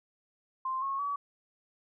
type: tone with pitch steps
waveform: sine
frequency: 1047 / 1092.1 / 1139.1 Hz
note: C6 / C#6 / C#6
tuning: +1 / -26 / +47 cents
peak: -30 dBFS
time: 0.65-1.16 s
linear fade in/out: 5 ms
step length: 170 ms
effects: none